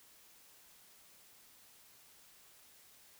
silence, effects white hiss -62 dBFS RMS until 3.19 s

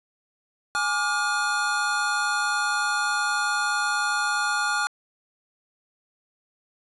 square chord, D diminished, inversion second, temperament equal with one note detuned, 830.6 / 1174.7 / 1425.4 Hz, Ab5 / D6 / F6, 0 / 0 / +35 cents, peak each -30 / -30 / -25 dBFS, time 0.75-4.87 s, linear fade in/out 0 ms, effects resampled to 24000 Hz + 10-bit

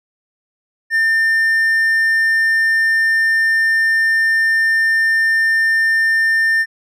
triangle tone, 1800 Hz, A6, 39 cents sharp, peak -10 dBFS, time 0.9-6.66 s, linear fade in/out 50 ms, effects none

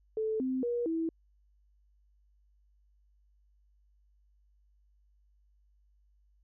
sine tone with pitch steps, 437.6 / 259.4 / 478.4 / 326.6 Hz, A4 / C4 / A#4 / E4, -9 / -15 / +45 / -16 cents, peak -29 dBFS, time 0.17-1.09 s, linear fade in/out 2 ms, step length 230 ms, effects added 50 Hz sine -64 dBFS peak until 6.43 s

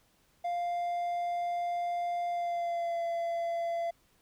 triangle tone with pitch glide, 698.5 to 679 Hz, F5 to F5, 0 to -49 cents, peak -28 dBFS, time 0.44-3.91 s, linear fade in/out 10 ms, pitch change -49 cents, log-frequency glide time 2.29-3.03 s, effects pink hiss -68 dBFS RMS until 4.21 s

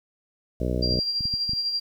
harmonic tone, 61.74 Hz, B1, in tune, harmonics 1 / 2 / 3 / 4 / 5 / 6 / 7 / 8 / 9 / 10, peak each -27 / -30 / -32 / -33 / -34 / -35 / -35 / -36 / -37 / -37 dBFS, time 0.6-1 s, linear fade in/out 5 ms
sine tone with tremolo, 4753 Hz, D8, 20 cents sharp, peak -22 dBFS, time 0.82-1.8 s, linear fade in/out 10 ms, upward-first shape sine, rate 12 Hz, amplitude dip 45%
clicks, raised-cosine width 5 ms, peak -22 dBFS, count 8, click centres 0.917 / 0.952 / 0.985 / 1.208 / 1.255 / 1.339 / 1.494 / 1.534 s
effects 9-bit

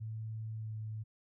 sine tone with pitch glide, 110.3 to 108.84 Hz, A2 to A2, +5 to -18 cents, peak -38 dBFS, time 0-1.04 s, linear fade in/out 20 ms, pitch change -23 cents, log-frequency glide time 0.56-0.74 s, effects none

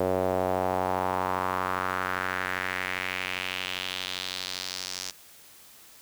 sawtooth tone with band-pass filter sweep, 92.5 Hz, F#2, in tune, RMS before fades -30 dBFS, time 0-5.11 s, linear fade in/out 5 ms, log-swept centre 540 to 5700 Hz, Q 2.4, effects white hiss -52 dBFS RMS until 6.01 s

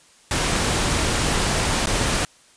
pink noise with dropouts, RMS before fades -21 dBFS, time 0.31-2.25 s, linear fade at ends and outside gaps 1 ms, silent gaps 1.859-1.87 s, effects white hiss -53 dBFS RMS until 2.56 s + resampled to 22050 Hz

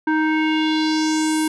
square tone with low-pass filter sweep, 312.3 Hz, D#4, 7 cents sharp, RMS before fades -19 dBFS, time 0.07-1.48 s, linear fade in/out 5 ms, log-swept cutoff 1400 to 11000 Hz, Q 2.8, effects none

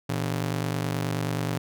sawtooth ring-modulated tone, 138.59 Hz, C#3, in tune, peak -19 dBFS, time 0.09-1.58 s, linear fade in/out 5 ms, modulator 24.8 Hz, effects none

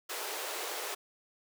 pink high-pass noise, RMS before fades -38 dBFS, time 0.09-0.95 s, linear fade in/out 10 ms, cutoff 370 Hz, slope 48 dB/octave, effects none

